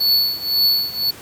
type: tone with tremolo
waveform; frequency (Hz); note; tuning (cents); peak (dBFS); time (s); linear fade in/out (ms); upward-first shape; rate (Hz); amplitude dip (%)
square; 4435; C#8; 0; -12; 0-1.11; 10; triangle; 1.9; 90
effects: pink hiss -39 dBFS RMS until 1.21 s + high-pass 80 Hz 12 dB/octave